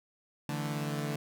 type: chord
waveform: sawtooth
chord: D suspended second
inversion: none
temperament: equal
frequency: 146.83 / 164.81 / 220 Hz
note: D3 / E3 / A3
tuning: 0 / 0 / 0 cents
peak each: -30 / -36 / -35 dBFS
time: 0.49-1.16 s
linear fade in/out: 2 ms
effects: none